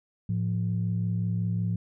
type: tone pair together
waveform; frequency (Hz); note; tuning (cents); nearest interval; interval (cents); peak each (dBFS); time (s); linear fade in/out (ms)
sine; 109.17 / 174.61; A2 / F3; -13 / 0; minor sixth; 813; -26 / -28; 0.29-1.76; 5
effects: tanh soft clip ceiling -18 dBFS